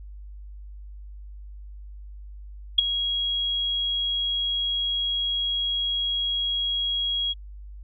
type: tone with ADSR envelope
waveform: sine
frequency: 3300 Hz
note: G#7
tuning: 12 cents flat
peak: -10 dBFS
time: 2.78-7.34 s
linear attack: 8 ms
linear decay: 12 ms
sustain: -13 dB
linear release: 27 ms
effects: added 50 Hz sine -38 dBFS peak until 7.83 s